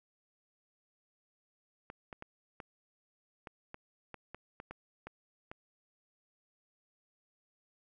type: clicks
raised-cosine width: 0.5 ms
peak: -29 dBFS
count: 12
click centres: 1.901 / 2.128 / 2.224 / 2.602 / 3.472 / 3.744 / 4.143 / 4.346 / 4.601 / 4.71 / 5.07 / 5.515 s
effects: none